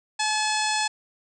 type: harmonic tone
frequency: 858 Hz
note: A5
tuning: 44 cents flat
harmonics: 1 / 2 / 3 / 4 / 5 / 6 / 7 / 8 / 9 / 10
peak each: -26 / -30 / -31 / -33 / -32 / -33 / -38 / -37 / -35 / -36 dBFS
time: 0.19-0.88 s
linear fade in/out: 10 ms
effects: none